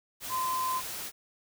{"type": "tone in noise", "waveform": "sine", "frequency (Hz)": 1030, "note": "C6", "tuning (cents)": -28, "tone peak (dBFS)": -28, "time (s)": [0.29, 0.82], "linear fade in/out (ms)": 50, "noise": "white", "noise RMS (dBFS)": -38, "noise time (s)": [0.2, 1.12], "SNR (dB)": 7, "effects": []}